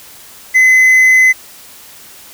triangle tone, 2034 Hz, C7, 50 cents flat, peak -3 dBFS, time 0.54-1.33 s, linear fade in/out 20 ms, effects white hiss -37 dBFS RMS until 2.33 s

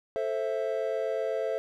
triangle chord, A minor, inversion none, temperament just, 440 / 528 / 660 Hz, A4 / C5 / E5, 0 / +16 / +2 cents, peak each -30 dBFS, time 0.16-1.58 s, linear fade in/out 0 ms, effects none

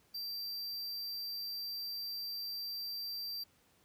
square tone, 4699 Hz, D8, in tune, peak -39 dBFS, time 0.14-3.44 s, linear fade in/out 10 ms, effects pink hiss -69 dBFS RMS until 3.84 s + high-pass 60 Hz 12 dB/octave

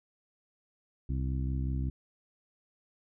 harmonic tone, 65.41 Hz, C2, in tune, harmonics 1 / 2 / 3 / 4 / 5, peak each -31 / -34 / -43 / -41 / -47 dBFS, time 1.09-1.9 s, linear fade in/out 5 ms, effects none

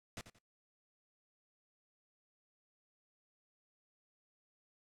pink noise with echo, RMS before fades -45 dBFS, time 0.17-0.21 s, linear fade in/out 0 ms, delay 88 ms, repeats 2, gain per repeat -11 dB, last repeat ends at 0.386 s, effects noise-tail reverb RT60 0.2 s tail -24 dB re dry + low-pass 9000 Hz 12 dB/octave

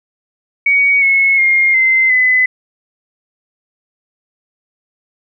sine tone with pitch steps, 2247 / 2187 / 2128 / 2071 / 2016 Hz, C#7 / C#7 / C7 / C7 / B6, +23 / -24 / +29 / -18 / +35 cents, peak -8 dBFS, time 0.66-2.46 s, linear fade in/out 5 ms, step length 360 ms, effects none

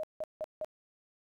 sine tone bursts, 622.3 Hz, D#5, in tune, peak -33 dBFS, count 4, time 0-0.646 s, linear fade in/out 0 ms, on 34 ms, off 170 ms, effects 12-bit

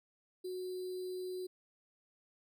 sine tone with sample-and-hold, 367.3 Hz, F#4, 13 cents flat, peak -38 dBFS, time 0.44-1.47 s, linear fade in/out 10 ms, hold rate 4410 Hz, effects none

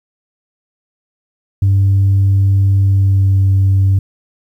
sine tone with pitch glide, 97.9 to 96.72 Hz, G2 to G2, -2 to -23 cents, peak -6 dBFS, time 1.62-3.99 s, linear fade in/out 5 ms, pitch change -21 cents, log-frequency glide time 2.82-3.37 s, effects tanh soft clip ceiling -6 dBFS + 8-bit

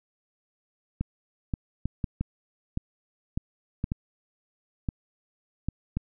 clicks, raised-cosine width 5 ms, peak -15 dBFS, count 12, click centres 1.01 / 1.538 / 1.856 / 2.042 / 2.21 / 2.774 / 3.375 / 3.841 / 3.919 / 4.888 / 5.686 / 5.97 s, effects none

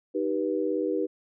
sine chord, Eb augmented, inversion none, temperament just, 311.1 / 388.9 / 486.1 Hz, Eb4 / G4 / B4, 0 / -14 / -28 cents, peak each -29 dBFS, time 0.14-1.07 s, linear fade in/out 20 ms, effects none

